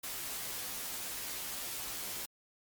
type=noise with comb filter; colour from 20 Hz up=white; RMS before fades=-40 dBFS; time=0.03-2.26 s; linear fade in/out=10 ms; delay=13 ms; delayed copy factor=-0.95; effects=MP3 96 kbps